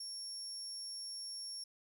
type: tone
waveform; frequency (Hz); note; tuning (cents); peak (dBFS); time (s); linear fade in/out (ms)
35% pulse; 5500; F8; -27; -40; 0-1.64; 5
effects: none